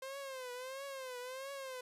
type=tone with vibrato; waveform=sawtooth; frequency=523.3 Hz; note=C5; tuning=in tune; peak=-39 dBFS; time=0.02-1.81 s; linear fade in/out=5 ms; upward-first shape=triangle; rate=1.5 Hz; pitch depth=120 cents each way; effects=resampled to 32000 Hz + 12-bit